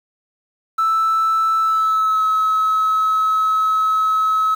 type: tone with pitch glide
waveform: triangle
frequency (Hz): 1318.5 to 1288.4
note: E6 to E6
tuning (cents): 0 to -40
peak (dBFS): -11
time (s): 0.78-4.55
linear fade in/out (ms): 10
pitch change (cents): -40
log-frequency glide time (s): 1.6-2.23
effects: tanh soft clip ceiling -10 dBFS + 7-bit